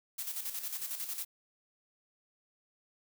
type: noise with tremolo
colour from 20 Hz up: blue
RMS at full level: -37 dBFS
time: 0.18-1.25 s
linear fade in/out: 10 ms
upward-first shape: square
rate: 11 Hz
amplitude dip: 55%
effects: none